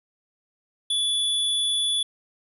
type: tone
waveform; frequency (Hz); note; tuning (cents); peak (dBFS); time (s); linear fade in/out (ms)
square; 3442; A7; -39; -22; 0.9-2.03; 5
effects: resampled to 32000 Hz